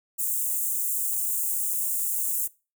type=high-pass noise; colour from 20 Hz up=white; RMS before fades=-27 dBFS; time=0.18-2.48 s; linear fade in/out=20 ms; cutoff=7200 Hz; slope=48 dB/octave; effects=noise-tail reverb RT60 0.3 s tail -21 dB re dry